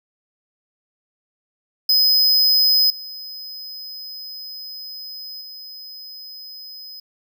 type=tone with level steps; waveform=square; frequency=5040 Hz; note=D#8; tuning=21 cents sharp; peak=-13 / -32 / -35 dBFS; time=1.89-7 s; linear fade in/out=5 ms; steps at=2.9 / 5.41 s; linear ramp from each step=2 ms; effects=none